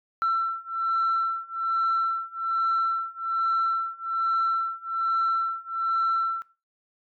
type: beating tone pair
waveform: sine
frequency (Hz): 1342 / 1343.2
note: E6 / E6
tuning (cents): +31 / +32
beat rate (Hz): 1.2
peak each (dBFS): -26 / -25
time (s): 0.22-6.42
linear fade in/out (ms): 0
effects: noise-tail reverb RT60 0.3 s tail -18 dB re dry + tanh soft clip ceiling -18 dBFS